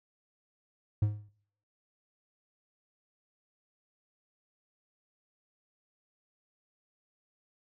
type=tone with exponential decay; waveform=triangle; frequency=104.8 Hz; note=G#2; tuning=16 cents sharp; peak=-19 dBFS; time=1.02-1.29 s; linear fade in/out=5 ms; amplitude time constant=57 ms; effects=noise-tail reverb RT60 0.7 s tail -26 dB re dry